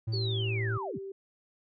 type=tone; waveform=triangle; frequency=111.3 Hz; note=A2; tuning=20 cents sharp; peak=-27 dBFS; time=0.07-0.78 s; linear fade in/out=10 ms
type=linear sweep; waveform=sine; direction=down; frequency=4623 to 57.3 Hz; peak=-34 dBFS; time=0.12-0.99 s; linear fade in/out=20 ms
type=tone with pitch glide; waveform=sine; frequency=386.3 to 389.7 Hz; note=G4 to G4; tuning=-25 to -10 cents; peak=-37 dBFS; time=0.13-1.12 s; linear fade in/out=5 ms; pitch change=+15 cents; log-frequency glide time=0.45-0.62 s
effects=none